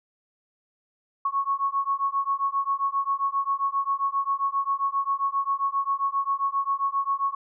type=beating tone pair; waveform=sine; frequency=1100 / 1107.5 Hz; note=C#6 / C#6; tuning=-14 / -2 cents; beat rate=7.5 Hz; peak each=-26 dBFS; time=1.25-7.35 s; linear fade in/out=5 ms; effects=none